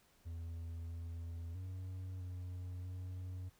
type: tone with pitch steps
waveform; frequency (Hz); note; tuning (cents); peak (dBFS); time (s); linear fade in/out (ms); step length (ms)
triangle; 83.4 / 84 / 92.8 / 90.3 / 91.7; E2 / E2 / F#2 / F#2 / F#2; +21 / +33 / +6 / -42 / -15; -40; 0.25-3.5; 20; 650
effects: pink hiss -70 dBFS RMS until 3.59 s